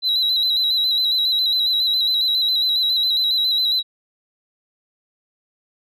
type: tone with vibrato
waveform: sine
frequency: 3951 Hz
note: B7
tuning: in tune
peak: -14 dBFS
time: 0.02-3.83 s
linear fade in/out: 50 ms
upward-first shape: square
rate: 7.3 Hz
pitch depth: 39 cents each way
effects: tanh soft clip ceiling -14 dBFS